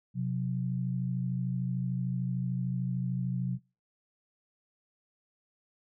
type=tone pair together; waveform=sine; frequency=128.5 / 181.87 Hz; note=C3 / F#3; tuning=-31 / -30 cents; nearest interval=tritone; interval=601 cents; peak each=-31 / -32 dBFS; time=0.14-3.59 s; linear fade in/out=50 ms; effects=noise-tail reverb RT60 0.3 s tail -24 dB re dry